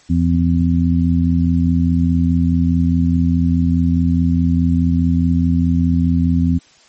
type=harmonic tone; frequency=84.8 Hz; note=E2; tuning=50 cents sharp; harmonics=1 / 2 / 3; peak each=-16 / -16 / -16 dBFS; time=0.09-6.59 s; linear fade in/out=20 ms; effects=white hiss -49 dBFS RMS until 6.88 s + MP3 32 kbps